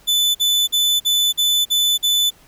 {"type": "tone bursts", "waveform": "40% pulse", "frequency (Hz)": 3500, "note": "A7", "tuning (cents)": -10, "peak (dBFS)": -13, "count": 7, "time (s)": [0.07, 2.306], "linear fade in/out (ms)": 20, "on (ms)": 280, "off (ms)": 46, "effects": ["pink hiss -51 dBFS RMS until 2.47 s"]}